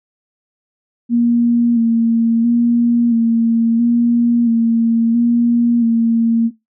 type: tone with vibrato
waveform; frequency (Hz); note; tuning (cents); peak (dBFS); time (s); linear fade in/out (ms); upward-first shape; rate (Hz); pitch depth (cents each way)
sine; 233.1; A#3; 0; -10; 1.09-6.51; 50; square; 0.74; 27
effects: noise-tail reverb RT60 0.2 s tail -20 dB re dry